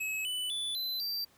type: tone with pitch steps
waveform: square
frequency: 2571 / 2988 / 3472 / 4034 / 4688 Hz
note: E7 / F#7 / A7 / B7 / D8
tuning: -44 / +16 / -24 / +36 / -4 cents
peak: -33 dBFS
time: 0-1.25 s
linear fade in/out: 10 ms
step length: 250 ms
effects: pink hiss -64 dBFS RMS until 1.37 s + high-pass 80 Hz 12 dB/octave